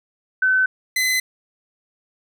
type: tone pair in turn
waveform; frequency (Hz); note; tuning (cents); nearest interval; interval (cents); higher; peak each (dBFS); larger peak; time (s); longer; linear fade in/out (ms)
sine / sawtooth; 1520 / 2030; F#6 / B6; +46 / +47; perfect fourth; 501; second; -14; neither; 0.42-0.66 / 0.96-1.2; neither; 5
effects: none